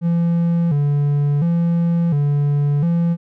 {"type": "tone with vibrato", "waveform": "triangle", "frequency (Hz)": 156.6, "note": "D#3", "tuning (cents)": 11, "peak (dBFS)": -12, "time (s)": [0.01, 3.17], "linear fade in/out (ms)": 50, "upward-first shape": "square", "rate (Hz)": 0.71, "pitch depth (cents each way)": 140, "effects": []}